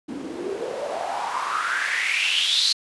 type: noise with band-pass filter sweep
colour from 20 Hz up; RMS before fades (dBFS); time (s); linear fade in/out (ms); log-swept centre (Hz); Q
white; -25; 0.08-2.73; 10; 250 to 4400; 6.6
effects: resampled to 24000 Hz